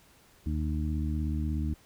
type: harmonic tone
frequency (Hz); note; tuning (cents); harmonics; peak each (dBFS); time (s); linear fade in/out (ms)
76.6; D#2; -27; 1 / 2 / 3 / 4; -29 / -36 / -36 / -38; 0.46-1.74; 5
effects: pink hiss -60 dBFS RMS until 1.85 s